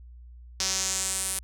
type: tone with band-pass filter sweep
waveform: sawtooth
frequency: 190 Hz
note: F#3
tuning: 46 cents sharp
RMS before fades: -29 dBFS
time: 0.6-1.39 s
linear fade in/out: 0 ms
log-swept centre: 5600 to 9900 Hz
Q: 3.1
effects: added 60 Hz sine -44 dBFS peak until 1.43 s